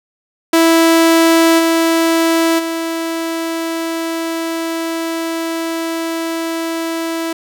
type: tone with level steps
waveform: sawtooth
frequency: 329.2 Hz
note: E4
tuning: 2 cents flat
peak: -4 / -7 / -14 dBFS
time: 0.53-7.33 s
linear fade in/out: 5 ms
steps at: 1.58 / 2.58 s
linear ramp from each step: 20 ms
effects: none